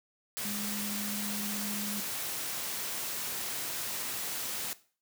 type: tone in noise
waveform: sine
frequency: 206.6 Hz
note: G#3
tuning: 9 cents flat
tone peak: -37 dBFS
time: 0.45-2 s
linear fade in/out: 0 ms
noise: white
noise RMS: -36 dBFS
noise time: 0.37-4.73 s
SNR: -4 dB
effects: noise-tail reverb RT60 0.4 s tail -17 dB re dry + high-pass 100 Hz 12 dB/octave